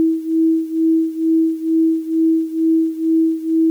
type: beating tone pair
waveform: sine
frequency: 323.1 / 325.3 Hz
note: E4 / E4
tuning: -35 / -23 cents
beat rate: 2.2 Hz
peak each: -15 / -18 dBFS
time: 0-3.7 s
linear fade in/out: 0 ms
effects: 8-bit